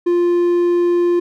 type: tone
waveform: triangle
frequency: 349.2 Hz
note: F4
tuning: in tune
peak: -10 dBFS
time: 0.06-1.2 s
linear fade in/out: 10 ms
effects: none